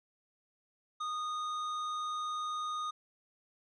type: tone with hard clipping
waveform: sine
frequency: 1234 Hz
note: D#6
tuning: 15 cents flat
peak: -36 dBFS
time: 1-2.91 s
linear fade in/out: 10 ms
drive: 9 dB
effects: resampled to 24000 Hz